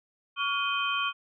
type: tone cluster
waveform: sine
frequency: 1129 / 1415 / 2494 / 3120 Hz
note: C#6 / F6 / D#7 / G7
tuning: +31 / +22 / +3 / -9 cents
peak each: -30 / -33 / -32 / -32 dBFS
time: 0.36-1.13 s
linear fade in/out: 50 ms
effects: none